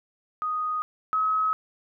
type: tone pair in turn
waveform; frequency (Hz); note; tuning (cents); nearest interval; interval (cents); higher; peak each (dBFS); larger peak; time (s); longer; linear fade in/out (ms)
sine; 1244.5 / 1278.7; D#6 / D#6; 0 / +47; unison; 47; second; -25 / -21; second; 0.42-0.82 / 1.13-1.53; neither; 0
effects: none